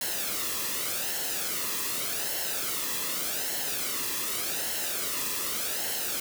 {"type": "noise with flanger", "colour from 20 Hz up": "white", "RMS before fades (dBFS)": -31, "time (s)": [0.01, 6.2], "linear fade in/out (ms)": 2, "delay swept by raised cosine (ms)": [0.83, 1.36], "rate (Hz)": 0.85, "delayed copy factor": -0.6, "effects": []}